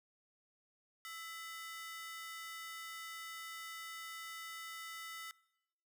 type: ring-modulated tone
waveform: sawtooth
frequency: 1661.2 Hz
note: G#6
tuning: in tune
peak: -39 dBFS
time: 1.05-5.31 s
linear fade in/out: 0 ms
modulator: 344 Hz
effects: noise-tail reverb RT60 0.9 s tail -22 dB re dry